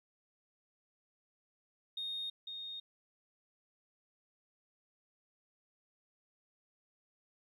sine tone with echo, 3700 Hz, A#7, 14 cents flat, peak -36 dBFS, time 1.97-2.3 s, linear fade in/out 5 ms, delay 500 ms, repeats 1, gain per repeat -5 dB, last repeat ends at 2.8 s, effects tanh soft clip ceiling -33 dBFS + 13-bit

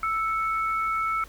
sine tone pair together, 1318.5 / 2211 Hz, E6 / C#7, 0 / -5 cents, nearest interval major sixth, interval 895 cents, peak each -24 / -32 dBFS, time 0.03-1.24 s, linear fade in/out 2 ms, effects added 50 Hz sine -47 dBFS peak until 1.28 s + pink hiss -51 dBFS RMS until 1.28 s

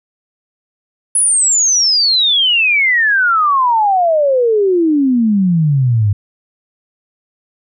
sine exponential sweep, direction down, 10420 to 98.2 Hz, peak -9 dBFS, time 1.15-6.13 s, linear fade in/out 5 ms, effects none

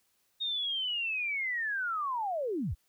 sine linear sweep, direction down, 3729 to 41.9 Hz, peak -30 dBFS, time 0.4-2.75 s, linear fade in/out 20 ms, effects white hiss -73 dBFS RMS until 2.88 s

